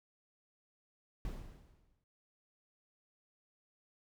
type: noise with exponential decay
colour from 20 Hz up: brown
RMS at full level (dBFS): -40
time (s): 1.25-2.04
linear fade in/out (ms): 1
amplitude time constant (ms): 170
effects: none